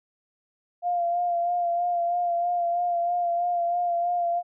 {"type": "tone with vibrato", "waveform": "sine", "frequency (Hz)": 697, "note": "F5", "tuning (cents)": -4, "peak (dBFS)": -22, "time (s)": [0.82, 4.43], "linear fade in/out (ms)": 50, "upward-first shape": "sine", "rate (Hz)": 3.1, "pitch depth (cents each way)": 28, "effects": []}